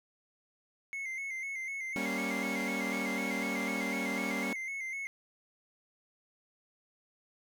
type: tone with vibrato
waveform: triangle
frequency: 2139 Hz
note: C7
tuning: 38 cents sharp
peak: -34 dBFS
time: 0.93-5.07 s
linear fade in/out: 0 ms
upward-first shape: square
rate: 4 Hz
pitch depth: 45 cents each way
type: chord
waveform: sawtooth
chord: G diminished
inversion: none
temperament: equal with one note detuned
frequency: 196 / 235.5 / 277.2 Hz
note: G3 / Bb3 / Db4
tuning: 0 / +18 / 0 cents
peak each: -34 dBFS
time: 1.96-4.53 s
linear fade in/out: 0 ms
effects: none